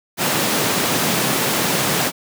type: high-pass noise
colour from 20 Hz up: pink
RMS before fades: -19 dBFS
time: 0.17-2.12 s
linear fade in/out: 50 ms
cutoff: 140 Hz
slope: 24 dB/octave
effects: none